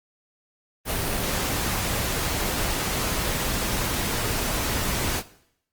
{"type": "noise", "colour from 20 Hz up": "pink", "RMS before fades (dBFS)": -26, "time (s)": [0.85, 5.23], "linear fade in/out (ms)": 50, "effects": ["noise-tail reverb RT60 0.7 s tail -17 dB re dry", "Opus 32 kbps"]}